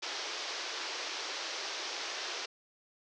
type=band-pass noise; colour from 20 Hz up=white; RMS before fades=-39 dBFS; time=0.02-2.46 s; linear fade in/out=10 ms; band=320 to 5900 Hz; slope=48 dB/octave; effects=none